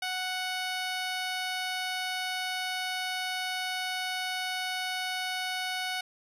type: tone with low-pass filter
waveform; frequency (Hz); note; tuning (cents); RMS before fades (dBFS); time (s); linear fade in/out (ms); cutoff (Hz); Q
10% pulse; 740; F#5; 0; -33; 0.02-6.01; 5; 11000; 0.66
effects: none